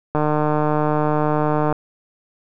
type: click train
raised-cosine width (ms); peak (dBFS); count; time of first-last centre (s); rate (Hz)
1; -6; 239; 0.15-1.726; 151
effects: none